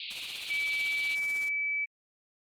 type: band-pass noise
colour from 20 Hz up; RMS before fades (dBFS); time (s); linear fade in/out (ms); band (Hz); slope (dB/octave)
pink; -40; 0-1.15; 2; 2300 to 4400; 96
type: noise with tremolo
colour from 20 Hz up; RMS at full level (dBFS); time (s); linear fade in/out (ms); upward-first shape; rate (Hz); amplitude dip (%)
white; -43; 0.1-1.49; 10; triangle; 16; 70
type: tone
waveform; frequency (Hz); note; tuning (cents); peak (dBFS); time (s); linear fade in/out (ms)
sine; 2300; D7; -37; -28; 0.49-1.86; 20
effects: low-pass 12000 Hz 12 dB/octave + Opus 48 kbps